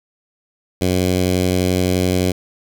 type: tone with notch filter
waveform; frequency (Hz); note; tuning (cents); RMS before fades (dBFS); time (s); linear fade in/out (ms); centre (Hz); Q
10% pulse; 91.6; F#2; -17; -17; 0.81-2.32; 5; 1300; 1
effects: none